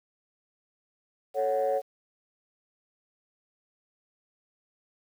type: chord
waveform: sine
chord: F# minor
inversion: first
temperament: equal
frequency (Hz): 440 / 554.4 / 740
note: A4 / C#5 / F#5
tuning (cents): 0 / 0 / 0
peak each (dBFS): -30 / -25 / -29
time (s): 1.34-1.82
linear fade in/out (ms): 50
effects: tanh soft clip ceiling -18 dBFS + 9-bit